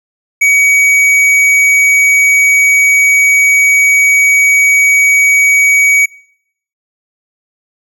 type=tone with tanh clipping; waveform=sine; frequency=2260 Hz; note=C#7; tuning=33 cents sharp; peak=-7 dBFS; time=0.41-6.06 s; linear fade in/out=10 ms; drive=11 dB; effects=noise-tail reverb RT60 0.7 s tail -23 dB re dry